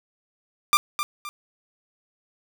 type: tone with echo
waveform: sawtooth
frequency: 1190 Hz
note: D6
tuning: 22 cents sharp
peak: -11 dBFS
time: 0.73-0.77 s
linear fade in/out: 0 ms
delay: 260 ms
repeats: 2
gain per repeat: -9 dB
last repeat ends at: 1.29 s
effects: none